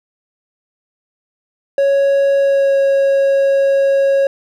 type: tone with pitch glide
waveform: triangle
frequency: 554.4 to 549.3 Hz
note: C#5 to C#5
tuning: 0 to -16 cents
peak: -8 dBFS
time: 1.78-4.27 s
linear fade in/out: 2 ms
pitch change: -16 cents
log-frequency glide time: 2.38-2.75 s
effects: none